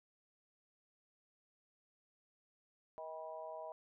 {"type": "harmonic tone with a mistuned harmonic", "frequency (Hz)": 158.8, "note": "D#3", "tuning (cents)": 36, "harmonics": [3, 4, 5, 6], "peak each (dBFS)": [-55, -46, -53, -51], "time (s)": [2.98, 3.72], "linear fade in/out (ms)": 0, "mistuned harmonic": 6, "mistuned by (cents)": 40, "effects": []}